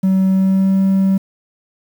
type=tone with pitch glide; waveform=triangle; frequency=190 to 192.65 Hz; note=F#3 to G3; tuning=+46 to -30 cents; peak=-8 dBFS; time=0.03-1.18 s; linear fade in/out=10 ms; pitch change=+24 cents; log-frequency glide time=0.29-0.76 s; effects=tanh soft clip ceiling -4 dBFS + 7-bit